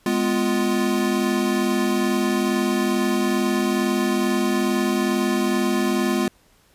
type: chord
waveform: square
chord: F diminished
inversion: first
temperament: equal with one note detuned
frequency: 207.7 / 250 / 349.2 Hz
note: Ab3 / Cb4 / F4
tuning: 0 / +21 / 0 cents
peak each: -24 dBFS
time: 0.06-6.28 s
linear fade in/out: 2 ms
effects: pink hiss -58 dBFS RMS until 6.74 s + resampled to 32000 Hz